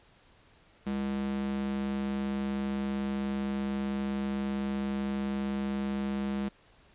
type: tone with high-pass filter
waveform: square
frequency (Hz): 67.8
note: C#2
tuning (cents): -38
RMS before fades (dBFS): -32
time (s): 0.86-6.49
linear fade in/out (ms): 10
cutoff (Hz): 190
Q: 2.8
effects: pink hiss -61 dBFS RMS until 6.94 s + resampled to 8000 Hz